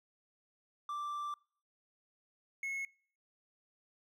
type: tone pair in turn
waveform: triangle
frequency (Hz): 1174.7 / 2181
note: D6 / C#7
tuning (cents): 0 / -29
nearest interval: major seventh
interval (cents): 1071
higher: second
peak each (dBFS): -35 / -34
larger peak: second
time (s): 0.89-1.34 / 2.63-2.85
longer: first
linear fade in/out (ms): 2
effects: noise-tail reverb RT60 0.5 s tail -26 dB re dry